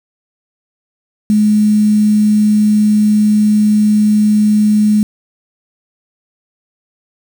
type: tone with quantisation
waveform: sine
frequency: 211.4 Hz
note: G#3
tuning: 31 cents sharp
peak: -7 dBFS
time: 1.3-5.03 s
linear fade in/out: 0 ms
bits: 5
effects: none